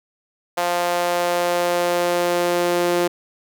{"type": "tone with high-pass filter sweep", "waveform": "sawtooth", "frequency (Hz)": 175.1, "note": "F3", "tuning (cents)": 5, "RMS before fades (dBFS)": -20, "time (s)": [0.57, 3.08], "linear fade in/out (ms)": 10, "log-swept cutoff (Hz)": [650, 390], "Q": 2.3, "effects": []}